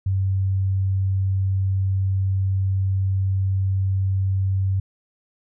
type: tone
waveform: sine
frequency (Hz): 96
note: G2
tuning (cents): -36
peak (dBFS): -18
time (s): 0.06-4.8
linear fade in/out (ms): 5
effects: none